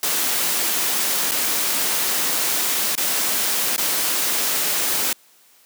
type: noise with dropouts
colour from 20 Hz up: white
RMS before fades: -21 dBFS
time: 0.03-5.13 s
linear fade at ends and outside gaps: 2 ms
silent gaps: 1.312-1.317 / 2.953-2.977 / 3.763-3.779 s
effects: white hiss -54 dBFS RMS until 5.65 s + high-pass 200 Hz 12 dB/octave